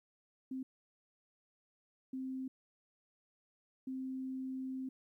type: tone bursts at uneven times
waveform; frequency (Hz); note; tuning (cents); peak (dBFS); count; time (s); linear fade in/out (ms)
sine; 261.6; C4; 0; -38; 3; 0.51-0.63 / 2.13-2.48 / 3.87-4.89; 5
effects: 13-bit